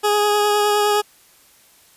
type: tone with vibrato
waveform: 20% pulse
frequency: 415.7 Hz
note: G#4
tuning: 2 cents sharp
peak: -10 dBFS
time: 0.03-1.02 s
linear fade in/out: 20 ms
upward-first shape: triangle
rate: 9.7 Hz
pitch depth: 16 cents each way
effects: white hiss -52 dBFS RMS until 1.96 s + resampled to 32000 Hz